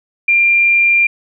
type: tone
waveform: sine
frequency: 2386 Hz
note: D7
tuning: 27 cents sharp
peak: -8 dBFS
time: 0.28-1.07 s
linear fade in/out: 5 ms
effects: none